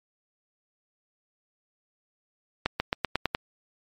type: accelerating click train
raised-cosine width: 0.3 ms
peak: -8 dBFS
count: 7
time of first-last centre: 2.66-3.349 s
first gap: 140 ms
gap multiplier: 0.92
effects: MP3 64 kbps